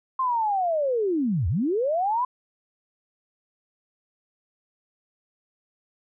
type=linear two-way sweep; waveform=sine; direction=down then up; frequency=1063 to 73.8 to 1026 Hz; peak=-21 dBFS; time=0.19-2.25 s; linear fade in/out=5 ms; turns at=1.48 s; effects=none